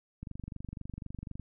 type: click train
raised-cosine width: 5 ms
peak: -28 dBFS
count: 29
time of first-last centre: 0.23-1.397 s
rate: 24 Hz
effects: none